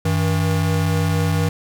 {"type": "tone pair together", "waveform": "square", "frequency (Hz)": [95.2, 160.11], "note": ["F#2", "D#3"], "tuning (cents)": [50, 50], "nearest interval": "major sixth", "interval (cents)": 900, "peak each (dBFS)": -20, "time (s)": [0.05, 1.49], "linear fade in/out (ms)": 5, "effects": []}